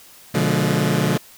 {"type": "chord", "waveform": "sawtooth", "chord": "B diminished seventh", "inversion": "none", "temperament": "just", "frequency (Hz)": [123.47, 148.16, 177.8, 213.4], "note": ["B2", "D3", "F3", "Ab3"], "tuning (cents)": [0, 16, 31, 47], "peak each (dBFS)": [-20, -17, -18, -19], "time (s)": [0.34, 1.18], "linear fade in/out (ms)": 10, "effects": ["white hiss -46 dBFS RMS until 1.37 s"]}